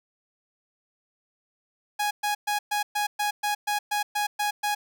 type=tone bursts; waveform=sawtooth; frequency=830 Hz; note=G#5; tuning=1 cent flat; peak=-20 dBFS; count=12; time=1.99-4.75 s; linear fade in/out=10 ms; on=120 ms; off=120 ms; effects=none